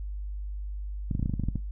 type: clicks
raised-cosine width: 5 ms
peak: -16 dBFS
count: 11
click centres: 1.112 / 1.151 / 1.195 / 1.228 / 1.259 / 1.296 / 1.338 / 1.397 / 1.437 / 1.486 / 1.557 s
effects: noise-tail reverb RT60 0.2 s tail -19 dB re dry + added 50 Hz sine -32 dBFS peak until 1.71 s